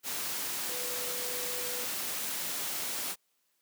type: tone in noise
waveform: sine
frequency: 493.9 Hz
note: B4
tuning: in tune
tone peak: -42 dBFS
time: 0.68-1.87 s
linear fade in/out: 50 ms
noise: white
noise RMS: -35 dBFS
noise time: 0.03-3.16 s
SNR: -10 dB
effects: white hiss -75 dBFS RMS until 3.61 s + high-pass 150 Hz 12 dB/octave